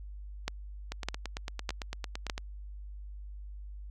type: two click trains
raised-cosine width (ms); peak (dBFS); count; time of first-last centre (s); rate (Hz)
0.2; -14 / -19; 4 / 14; 0.48-2.298 / 0.92-2.379; 1.65 / 8.91
effects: added 50 Hz sine -41 dBFS peak until 3.9 s